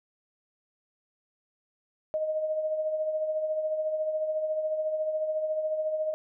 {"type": "tone with tremolo", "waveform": "sine", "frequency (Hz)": 622.3, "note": "D#5", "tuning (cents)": 0, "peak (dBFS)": -24, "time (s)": [2.14, 6.14], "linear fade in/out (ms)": 0, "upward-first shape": "triangle", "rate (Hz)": 14, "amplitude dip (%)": 55, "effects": []}